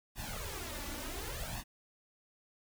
pink noise with flanger, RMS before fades -41 dBFS, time 0.15-1.64 s, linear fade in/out 50 ms, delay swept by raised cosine 1.1 to 3.5 ms, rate 0.68 Hz, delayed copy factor +0.85, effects none

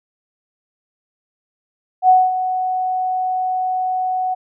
sine tone with ADSR envelope, 742 Hz, F#5, 5 cents sharp, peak -6 dBFS, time 2.02-4.35 s, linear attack 70 ms, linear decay 220 ms, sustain -11 dB, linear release 17 ms, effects none

